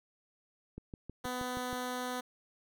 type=click train; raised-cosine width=3 ms; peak=-30 dBFS; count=7; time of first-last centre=0.78-1.729 s; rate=6.32 Hz
type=tone; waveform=10% pulse; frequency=250.1 Hz; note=B3; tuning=22 cents sharp; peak=-27 dBFS; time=1.24-2.21 s; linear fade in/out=10 ms
effects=none